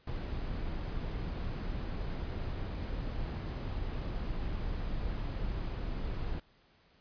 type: noise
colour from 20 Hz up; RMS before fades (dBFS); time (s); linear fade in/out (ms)
brown; -36; 0.07-6.4; 5
effects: pink hiss -66 dBFS RMS until 7 s + resampled to 11025 Hz